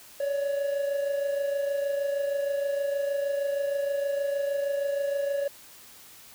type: tone pair together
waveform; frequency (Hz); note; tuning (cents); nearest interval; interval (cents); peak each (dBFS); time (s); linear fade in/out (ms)
triangle; 560.9 / 587.3; C#5 / D5; +20 / 0; minor second; 80; -24 / -33; 0.2-5.48; 5
effects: white hiss -50 dBFS RMS until 6.34 s